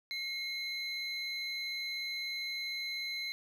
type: tone pair together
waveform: triangle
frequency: 2155 / 4068 Hz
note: C#7 / C8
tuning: -49 / -50 cents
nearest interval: major seventh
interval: 1099 cents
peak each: -37 / -37 dBFS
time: 0.11-3.32 s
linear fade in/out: 0 ms
effects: none